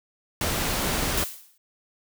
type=noise; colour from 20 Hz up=pink; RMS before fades=-26 dBFS; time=0.41-1.24 s; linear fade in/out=2 ms
type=noise with exponential decay; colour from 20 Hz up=blue; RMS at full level=-25 dBFS; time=1.17-1.58 s; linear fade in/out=5 ms; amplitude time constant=88 ms
effects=none